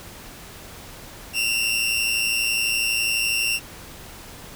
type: tone pair together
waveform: sawtooth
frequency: 2682 / 2794 Hz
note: E7 / F7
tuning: +29 / 0 cents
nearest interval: minor second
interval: 71 cents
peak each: -20 dBFS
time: 1.33-3.6 s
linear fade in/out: 50 ms
effects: pink hiss -41 dBFS RMS until 4.55 s